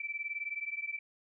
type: beating tone pair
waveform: sine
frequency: 2318 / 2337 Hz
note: D7 / D7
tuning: -23 / -9 cents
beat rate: 19 Hz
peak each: -38 / -39 dBFS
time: 0-0.99 s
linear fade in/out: 5 ms
effects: none